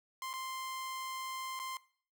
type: tone with dropouts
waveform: sawtooth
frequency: 1046.5 Hz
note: C6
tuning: in tune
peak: -35 dBFS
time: 0.22-1.77 s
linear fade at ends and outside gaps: 1 ms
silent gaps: 0.331-0.337 / 1.592-1.598 s
effects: noise-tail reverb RT60 0.5 s tail -20 dB re dry